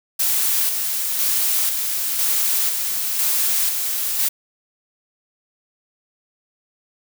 blue noise with tremolo, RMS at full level -19 dBFS, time 0.19-4.29 s, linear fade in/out 10 ms, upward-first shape square, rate 1 Hz, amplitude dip 35%, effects none

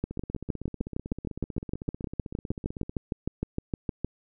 two click trains, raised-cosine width 3 ms, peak -15 / -23 dBFS, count 27 / 45, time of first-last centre 0.04-4.046 / 0.11-2.895 s, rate 6.49 / 15.8 Hz, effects none

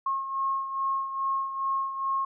sine beating tone pair, 1081 / 1083.4 Hz, C#6 / C#6, -44 / -40 cents, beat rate 2.4 Hz, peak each -27 / -34 dBFS, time 0.06-2.25 s, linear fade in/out 5 ms, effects none

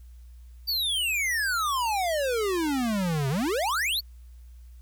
square exponential two-way sweep, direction down then up, 4706 to 130 to 4706 Hz, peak -25 dBFS, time 0.67-4.01 s, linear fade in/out 20 ms, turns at 3.29 s, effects added 60 Hz sine -44 dBFS peak until 4.81 s + white hiss -67 dBFS RMS until 4.81 s

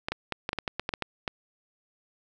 clicks, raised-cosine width 0.3 ms, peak -13 dBFS, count 12, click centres 0.085 / 0.12 / 0.323 / 0.491 / 0.531 / 0.587 / 0.678 / 0.796 / 0.891 / 0.938 / 1.023 / 1.278 s, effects none

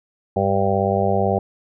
harmonic tone, 98.1 Hz, G2, 2 cents sharp, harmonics 1 / 2 / 4 / 5 / 6 / 7 / 8, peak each -24 / -24 / -24 / -24 / -24 / -24 / -24 dBFS, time 0.36-1.39 s, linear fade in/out 5 ms, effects none

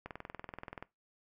click train, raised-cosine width 0.5 ms, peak -27 dBFS, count 17, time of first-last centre 0.06-0.826 s, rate 20.9 Hz, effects noise-tail reverb RT60 0.2 s tail -20 dB re dry

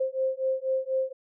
sine beating tone pair, 524 / 528.1 Hz, C5 / C5, +2 / +16 cents, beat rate 4.1 Hz, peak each -28 dBFS, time 0-1.13 s, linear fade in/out 10 ms, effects none

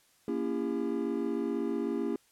triangle chord, A# diminished seventh, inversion none, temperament just, 233.1 / 279.7 / 335.6 / 402.8 Hz, A#3 / C#4 / E4 / G4, 0 / +16 / +31 / +47 cents, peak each -33 dBFS, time 0.28-2.16 s, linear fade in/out 2 ms, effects white hiss -66 dBFS RMS until 2.31 s + low-pass 12000 Hz 12 dB/octave

